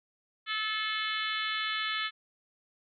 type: harmonic tone with a mistuned harmonic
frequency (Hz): 433.9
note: A4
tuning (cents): -24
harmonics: 3 / 4 / 5 / 6 / 7 / 8 / 9 / 10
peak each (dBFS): -36 / -36 / -37 / -43 / -38 / -37 / -46 / -45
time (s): 0.46-2.11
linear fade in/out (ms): 50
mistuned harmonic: 10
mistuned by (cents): -63
effects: none